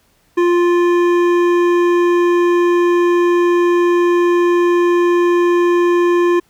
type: tone with hard clipping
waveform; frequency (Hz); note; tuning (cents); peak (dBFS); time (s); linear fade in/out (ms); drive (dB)
triangle; 349.2; F4; 0; -12; 0.37-6.4; 10; 16
effects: pink hiss -57 dBFS RMS until 6.49 s